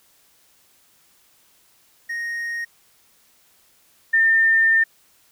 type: tone pair in turn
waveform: triangle / sine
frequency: 1864.7 / 1805.3 Hz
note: A#6 / A6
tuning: 0 / +44 cents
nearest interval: minor second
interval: 56 cents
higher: first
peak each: -23 / -13 dBFS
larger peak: second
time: 2.09-2.65 / 4.13-4.84 s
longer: second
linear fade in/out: 10 ms
effects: white hiss -58 dBFS RMS until 5.31 s